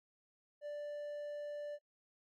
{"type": "tone", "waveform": "triangle", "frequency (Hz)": 587.3, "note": "D5", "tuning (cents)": 0, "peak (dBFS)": -39, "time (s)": [0.61, 1.79], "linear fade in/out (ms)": 50, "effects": ["noise-tail reverb RT60 0.1 s tail -24 dB re dry"]}